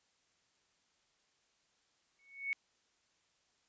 sine tone with exponential growth, 2217 Hz, C#7, in tune, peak -30 dBFS, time 2.19-2.53 s, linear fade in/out 0 ms, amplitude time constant 72 ms, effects white hiss -75 dBFS RMS until 3.68 s + resampled to 16000 Hz

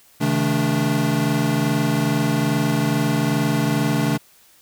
square tone cluster, 135.6 / 158 / 216.7 / 289.6 Hz, C#3 / D#3 / A3 / D4, -38 / +27 / -26 / -24 cents, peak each -24 dBFS, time 0.2-4.18 s, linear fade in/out 20 ms, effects white hiss -53 dBFS RMS until 4.61 s

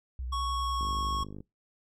sine tone with vibrato, 62.9 Hz, B1, 32 cents sharp, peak -33 dBFS, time 0.19-1.23 s, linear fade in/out 0 ms, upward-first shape square, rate 10 Hz, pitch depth 55 cents each way
square tone with pitch glide, 1108.7 to 1099.8 Hz, C#6 to C#6, 0 to -14 cents, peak -31 dBFS, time 0.32-1.24 s, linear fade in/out 10 ms, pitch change -14 cents, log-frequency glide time 0.42-0.92 s
click train, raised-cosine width 3 ms, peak -30 dBFS, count 31, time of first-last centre 0.81-1.405 s, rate 50.4 Hz
effects noise-tail reverb RT60 0.2 s tail -23 dB re dry + low-pass 8000 Hz 12 dB/octave

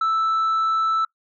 sine tone, 1318.5 Hz, E6, in tune, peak -15 dBFS, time 0.01-1.05 s, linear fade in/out 5 ms, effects noise-tail reverb RT60 0.1 s tail -24 dB re dry + tanh soft clip ceiling -17 dBFS

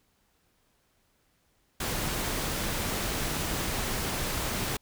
pink noise, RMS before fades -31 dBFS, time 1.8-4.77 s, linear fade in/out 5 ms, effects pink hiss -70 dBFS RMS until 4.81 s

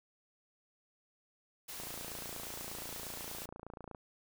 white noise, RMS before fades -45 dBFS, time 1.68-3.46 s, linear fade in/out 10 ms
click train, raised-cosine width 1 ms, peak -32 dBFS, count 62, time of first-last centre 1.8-3.948 s, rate 28.4 Hz
effects none

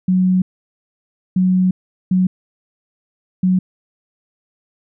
sine tone bursts at uneven times, 184.6 Hz, F#3, 4 cents flat, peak -11 dBFS, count 4, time 0.08-0.42 / 1.36-1.71 / 2.11-2.27 / 3.43-3.59 s, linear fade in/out 5 ms, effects none

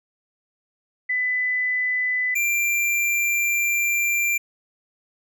sine / square tone pair in turn, 2000 / 2370 Hz, B6 / D7, +21 / +15 cents, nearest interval minor third, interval 294 cents, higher second, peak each -20 dBFS, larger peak neither, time 1.09-2.35 / 2.35-4.38 s, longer second, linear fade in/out 10 ms, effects none

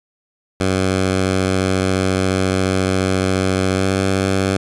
10% pulse tone with pitch glide, 94.3 to 96.06 Hz, F#2 to G2, +33 to -35 cents, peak -7 dBFS, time 0.6-4.57 s, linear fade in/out 5 ms, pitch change +32 cents, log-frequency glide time 3.73-3.88 s, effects resampled to 24000 Hz

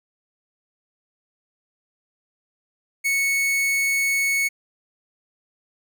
45% pulse tone, 2211 Hz, C#7, 5 cents flat, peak -19 dBFS, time 3.04-4.49 s, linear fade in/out 20 ms, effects none

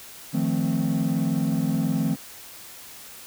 triangle chord, F dominant seventh, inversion third, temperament equal, 155.56 / 174.61 / 220 / 261.6 Hz, Eb3 / F3 / A3 / C4, 0 / 0 / 0 / 0 cents, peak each -24 dBFS, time 0.33-2.16 s, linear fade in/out 20 ms, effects tanh soft clip ceiling -14 dBFS + white hiss -43 dBFS RMS until 3.26 s

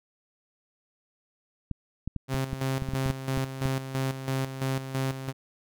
clicks, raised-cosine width 5 ms, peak -19 dBFS, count 12, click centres 1.713 / 2.076 / 2.163 / 2.345 / 2.531 / 2.822 / 2.888 / 2.936 / 3.061 / 3.101 / 3.375 / 3.656 s
sawtooth tone with tremolo, 133.2 Hz, C3, 31 cents sharp, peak -22 dBFS, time 2.28-5.33 s, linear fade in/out 50 ms, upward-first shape square, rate 3 Hz, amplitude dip 65%
effects none

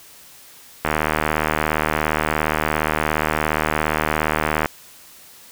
click train, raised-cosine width 0.5 ms, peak -3 dBFS, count 295, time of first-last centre 0.85-4.658 s, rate 77.2 Hz, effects white hiss -45 dBFS RMS until 5.51 s

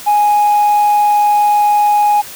sine tone, 830.6 Hz, G#5, in tune, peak -6 dBFS, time 0.06-2.22 s, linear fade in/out 20 ms, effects tanh soft clip ceiling -6 dBFS + white hiss -31 dBFS RMS until 2.35 s

